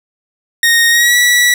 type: tone with pitch glide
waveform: sawtooth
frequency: 1859 to 1945.8 Hz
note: A#6 to B6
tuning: -5 to -26 cents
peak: -4 dBFS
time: 0.63-1.54 s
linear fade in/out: 2 ms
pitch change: +79 cents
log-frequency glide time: 0.9-1.16 s
effects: none